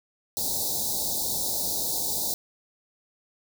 white band-stop noise, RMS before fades -28 dBFS, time 0.37-2.34 s, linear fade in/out 0 ms, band 920 to 3700 Hz, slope 96 dB/octave, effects none

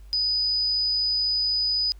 sine tone, 4978 Hz, D#8, in tune, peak -21 dBFS, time 0.13-1.92 s, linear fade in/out 0 ms, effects added 50 Hz sine -42 dBFS peak until 1.99 s + pink hiss -62 dBFS RMS until 1.99 s

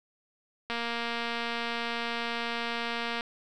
click train, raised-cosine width 0.3 ms, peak -17 dBFS, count 588, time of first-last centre 0.7-3.209 s, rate 234 Hz, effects none

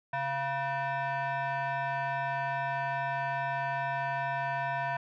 sine tone with frequency modulation, 137.6 Hz, C#3, 12 cents flat, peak -28 dBFS, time 0.13-4.97 s, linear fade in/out 5 ms, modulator 828 Hz, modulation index 1.9, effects tanh soft clip ceiling -26 dBFS

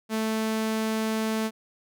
sawtooth tone, 220 Hz, A3, in tune, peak -21 dBFS, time 0.09-1.51 s, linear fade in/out 50 ms, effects none

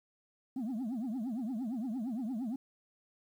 sine tone with vibrato, 238.4 Hz, A#3, 39 cents sharp, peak -31 dBFS, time 0.56-2.56 s, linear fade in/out 5 ms, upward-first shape triangle, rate 8.7 Hz, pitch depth 280 cents each way, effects tanh soft clip ceiling -33 dBFS + 11-bit

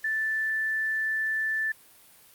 sine tone, 1760 Hz, A6, in tune, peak -25 dBFS, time 0.04-1.72 s, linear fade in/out 5 ms, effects white hiss -55 dBFS RMS until 2.34 s + Opus 48 kbps

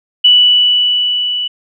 sine tone with level ramp, 2960 Hz, F#7, in tune, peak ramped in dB -3 to -15 dBFS, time 0.24-1.48 s, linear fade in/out 10 ms, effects none

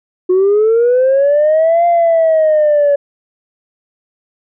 sine linear two-way sweep, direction up then down, 360 to 694 to 566 Hz, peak -6 dBFS, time 0.29-2.96 s, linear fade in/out 10 ms, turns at 1.86 s, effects tanh soft clip ceiling -5 dBFS

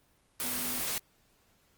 sine tone in noise, 248.7 Hz, B3, 12 cents sharp, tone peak -42 dBFS, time 0.44-0.8 s, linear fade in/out 0 ms, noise white, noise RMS -33 dBFS, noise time 0.4-0.98 s, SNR -12 dB, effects pink hiss -68 dBFS RMS until 1.77 s + Opus 24 kbps

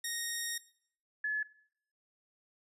10% pulse / sine tone pair in turn, 1864.7 / 1712 Hz, A#6 / A6, 0 / -48 cents, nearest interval minor second, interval 148 cents, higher first, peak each -26 / -30 dBFS, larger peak first, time 0.04-0.58 / 1.24-1.43 s, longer first, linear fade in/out 5 ms, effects noise-tail reverb RT60 0.6 s tail -19 dB re dry + resampled to 32000 Hz

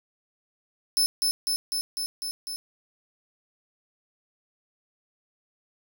sawtooth tone with echo, 5260 Hz, E8, 5 cents flat, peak -17 dBFS, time 0.97-1.06 s, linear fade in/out 0 ms, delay 250 ms, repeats 6, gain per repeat -2 dB, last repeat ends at 2.56 s, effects none

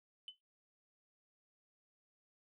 sine tone with exponential decay, 3024 Hz, F#7, 37 cents sharp, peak -40 dBFS, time 0.28-0.37 s, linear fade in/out 1 ms, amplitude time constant 18 ms, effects noise-tail reverb RT60 0.3 s tail -24 dB re dry + tanh soft clip ceiling -39 dBFS

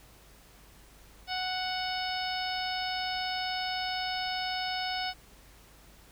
harmonic tone, 740 Hz, F#5, in tune, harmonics 1 / 2 / 3 / 4 / 5 / 6 / 7, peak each -34 / -39 / -40 / -39 / -41 / -42 / -39 dBFS, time 1.27-5.14 s, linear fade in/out 50 ms, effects added 50 Hz sine -57 dBFS peak until 6.11 s + pink hiss -57 dBFS RMS until 6.11 s

